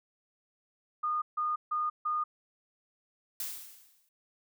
sine tone bursts, 1224 Hz, D#6, 29 cents flat, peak -28 dBFS, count 4, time 1.03-2.24 s, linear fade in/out 10 ms, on 190 ms, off 150 ms
blue noise with exponential decay, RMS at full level -34 dBFS, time 3.4-4.09 s, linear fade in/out 2 ms, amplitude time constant 150 ms
effects none

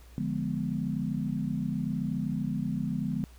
sine chord, D diminished seventh, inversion none, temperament equal, 146.83 / 174.61 / 207.7 / 246.9 Hz, D3 / F3 / Ab3 / Cb4, 0 / 0 / 0 / 0 cents, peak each -34 / -34 / -33 / -34 dBFS, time 0.18-3.24 s, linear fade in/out 0 ms, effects added 60 Hz sine -49 dBFS peak until 3.38 s + pink hiss -59 dBFS RMS until 3.38 s

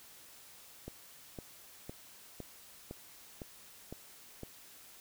click train, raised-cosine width 2 ms, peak -29 dBFS, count 8, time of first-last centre 0.88-4.433 s, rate 1.97 Hz, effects white hiss -56 dBFS RMS until 5 s

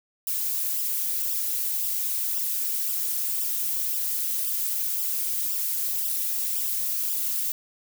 violet noise with flanger, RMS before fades -27 dBFS, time 0.27-7.52 s, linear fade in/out 2 ms, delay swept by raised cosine 0.46 to 5.06 ms, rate 1.9 Hz, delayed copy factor -0.85, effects none

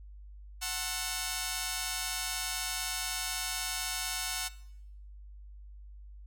5% pulse chord, F# half-diminished seventh, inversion none, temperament just, 740 / 888 / 1065.6 / 1332 Hz, F#5 / A5 / C6 / E6, 0 / +16 / +31 / +18 cents, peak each -25 / -30 / -29 / -31 dBFS, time 0.61-4.49 s, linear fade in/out 20 ms, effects noise-tail reverb RT60 0.8 s tail -19 dB re dry + added 50 Hz sine -46 dBFS peak until 6.26 s

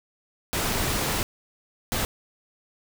pink noise bursts at uneven times, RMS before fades -26 dBFS, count 2, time 0.53-1.23 / 1.92-2.05 s, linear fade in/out 0 ms, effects none

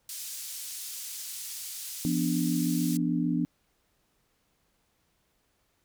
pink band-pass noise, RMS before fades -39 dBFS, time 0.09-2.97 s, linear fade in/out 2 ms, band 5800 to 16000 Hz, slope 12 dB/octave
sine chord, B diminished, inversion second, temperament equal with one note detuned, 171.32 / 246.9 / 293.7 Hz, F3 / B3 / D4, -33 / 0 / 0 cents, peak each -29 dBFS, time 2.05-3.45 s, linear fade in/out 0 ms
effects pink hiss -72 dBFS RMS until 5.84 s

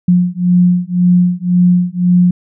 sine beating tone pair, 177.4 / 179.3 Hz, F3 / F3, +27 / +46 cents, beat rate 1.9 Hz, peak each -11 dBFS, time 0.08-2.31 s, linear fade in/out 5 ms, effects none

